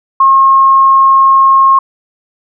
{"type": "tone", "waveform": "sine", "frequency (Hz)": 1078, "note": "C#6", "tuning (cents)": -49, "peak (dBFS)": -3, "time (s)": [0.2, 1.79], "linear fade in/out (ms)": 5, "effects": []}